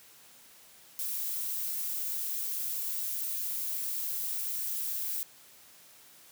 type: noise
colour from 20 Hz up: violet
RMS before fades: -34 dBFS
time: 0.99-5.23 s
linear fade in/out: 0 ms
effects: white hiss -56 dBFS RMS until 6.31 s + high-pass 80 Hz 12 dB/octave